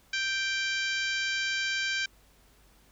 harmonic tone, 784 Hz, G5, in tune, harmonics 2 / 3 / 4 / 5 / 6 / 7 / 8 / 9, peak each -31 / -33 / -36 / -39 / -39 / -42 / -44 / -47 dBFS, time 0.13-2.06 s, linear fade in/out 5 ms, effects added 50 Hz sine -62 dBFS peak until 2.91 s + pink hiss -62 dBFS RMS until 2.91 s

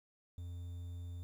triangle tone with quantisation, 87.31 Hz, F2, in tune, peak -40 dBFS, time 0.38-1.23 s, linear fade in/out 0 ms, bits 11, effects none

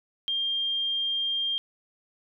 sine tone, 3200 Hz, G7, 35 cents sharp, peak -25 dBFS, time 0.28-1.58 s, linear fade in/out 0 ms, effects none

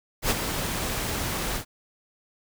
pink noise with ADSR envelope, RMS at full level -21 dBFS, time 0.22-1.65 s, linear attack 82 ms, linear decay 29 ms, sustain -8 dB, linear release 92 ms, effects none

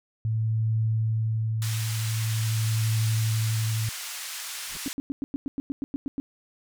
sine tone with tremolo, 111 Hz, A2, 16 cents sharp, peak -21 dBFS, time 0.25-3.89 s, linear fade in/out 0 ms, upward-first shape triangle, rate 0.45 Hz, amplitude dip 45%
white band-pass noise, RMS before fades -36 dBFS, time 1.62-4.93 s, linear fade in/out 0 ms, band 1200 to 9600 Hz, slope 12 dB/octave
brown noise with exponential growth, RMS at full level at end -35 dBFS, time 4.64-4.77 s, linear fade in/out 2 ms, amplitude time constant 27 ms
sine tone bursts, 277.2 Hz, C#4, in tune, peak -26 dBFS, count 12, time 4.86-6.2 s, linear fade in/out 0 ms, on 20 ms, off 100 ms
effects none

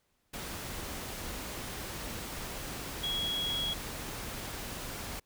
sine tone in noise, 3322 Hz, G#7, in tune, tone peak -31 dBFS, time 3.03-3.74 s, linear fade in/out 10 ms, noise pink, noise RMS -40 dBFS, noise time 0.33-5.2 s, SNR +6 dB, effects pink hiss -75 dBFS RMS until 5.25 s

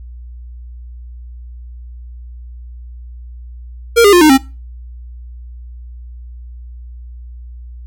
square tone with pitch steps, 466.2 / 405.9 / 353.3 / 307.6 / 267.8 Hz, A#4 / G#4 / F4 / D#4 / C4, 0 / -40 / +20 / -20 / +40 cents, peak -5 dBFS, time 3.96-4.38 s, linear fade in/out 20 ms, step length 84 ms, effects noise-tail reverb RT60 0.3 s tail -22 dB re dry + added 60 Hz sine -29 dBFS peak until 7.86 s

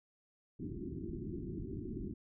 white low-pass noise, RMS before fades -42 dBFS, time 0.59-2.14 s, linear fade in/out 10 ms, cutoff 380 Hz, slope 96 dB/octave, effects none

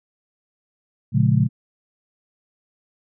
sine chord, Bb minor seventh, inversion none, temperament just, 116.54 / 139.85 / 174.81 / 209.8 Hz, Bb2 / Db3 / F3 / Ab3, 0 / +16 / +2 / +18 cents, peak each -18 / -18 / -22 / -22 dBFS, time 1.12-1.49 s, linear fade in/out 50 ms, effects none

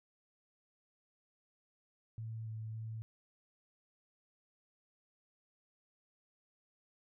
sine tone with pitch steps, 112 / 110.2 / 111.3 Hz, A2 / A2 / A2, +31 / +3 / +20 cents, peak -40 dBFS, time 2.18-3.02 s, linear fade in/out 0 ms, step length 280 ms, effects none

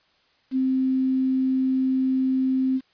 sine tone with quantisation, 261.6 Hz, C4, in tune, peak -19 dBFS, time 0.51-2.81 s, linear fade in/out 50 ms, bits 8, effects white hiss -63 dBFS RMS until 2.93 s + resampled to 11025 Hz

